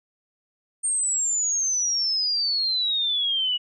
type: exponential sweep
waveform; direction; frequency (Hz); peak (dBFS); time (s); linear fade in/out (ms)
sine; down; 8740 to 2908; -21; 0.83-3.58; 20
effects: none